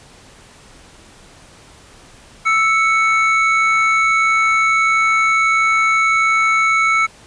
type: tone pair together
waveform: triangle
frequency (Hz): 1318.5 / 2217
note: E6 / C#7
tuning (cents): 0 / 0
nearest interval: major sixth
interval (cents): 900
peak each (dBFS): -13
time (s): 2.45-7.07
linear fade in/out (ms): 20
effects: pink hiss -44 dBFS RMS until 7.26 s + resampled to 22050 Hz

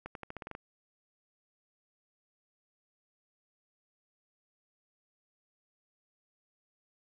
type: accelerating click train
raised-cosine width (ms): 0.5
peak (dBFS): -26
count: 9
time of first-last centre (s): 0.06-0.551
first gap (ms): 92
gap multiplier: 0.88
effects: none

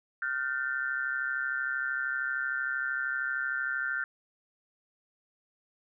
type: tone cluster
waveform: sine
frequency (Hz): 1407 / 1540 / 1782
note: F6 / G6 / A6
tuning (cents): +12 / -31 / +22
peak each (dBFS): -32 / -33 / -37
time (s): 0.22-4.04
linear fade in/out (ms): 2
effects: none

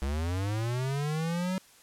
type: linear sweep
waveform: square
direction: up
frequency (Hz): 65.41 to 190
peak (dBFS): -29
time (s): 0.02-1.58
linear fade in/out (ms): 0
effects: white hiss -57 dBFS RMS until 1.82 s + low-pass 11000 Hz 12 dB/octave

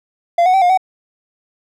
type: tone with pitch steps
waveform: triangle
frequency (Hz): 688 / 738 / 770 / 712 / 752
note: F5 / F#5 / G5 / F5 / F#5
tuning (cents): -26 / -5 / -31 / +33 / +28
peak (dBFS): -7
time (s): 0.38-0.775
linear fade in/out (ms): 5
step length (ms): 79
effects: none

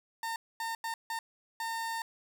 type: tone bursts at uneven times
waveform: 30% pulse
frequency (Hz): 910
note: A#5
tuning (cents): -42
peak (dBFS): -31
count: 5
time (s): 0.23-0.36 / 0.6-0.75 / 0.84-0.94 / 1.1-1.19 / 1.6-2.02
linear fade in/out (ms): 2
effects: none

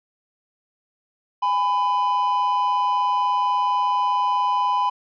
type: tone pair together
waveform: triangle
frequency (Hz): 824 / 1000.4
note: G#5 / B5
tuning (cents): -14 / +22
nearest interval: minor third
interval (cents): 336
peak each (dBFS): -23 / -17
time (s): 1.42-4.9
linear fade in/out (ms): 10
effects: resampled to 11025 Hz

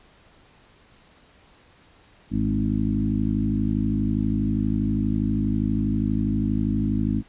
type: harmonic tone with a mistuned harmonic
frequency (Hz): 52.4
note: G#1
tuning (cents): +16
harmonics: 1 / 2 / 3 / 4 / 5 / 6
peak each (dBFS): -29 / -27 / -32 / -25 / -26 / -31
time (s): 2.3-7.23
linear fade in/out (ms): 50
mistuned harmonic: 3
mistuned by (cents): +23
effects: pink hiss -55 dBFS RMS until 7.28 s + resampled to 8000 Hz

